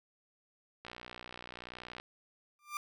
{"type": "click train", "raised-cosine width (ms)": 0.3, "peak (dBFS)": -29, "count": 71, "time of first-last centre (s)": [0.85, 1.999], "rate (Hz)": 60.9}
{"type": "tone with exponential growth", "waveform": "30% pulse", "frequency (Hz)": 1189, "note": "D6", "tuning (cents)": 21, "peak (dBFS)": -30, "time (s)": [2.59, 2.77], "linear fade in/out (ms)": 1, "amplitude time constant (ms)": 37}
{"effects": []}